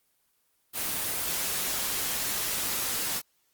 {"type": "noise", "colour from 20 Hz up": "white", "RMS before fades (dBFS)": -30, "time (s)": [0.73, 3.22], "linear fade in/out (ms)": 50, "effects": ["white hiss -71 dBFS RMS until 3.53 s", "Opus 24 kbps"]}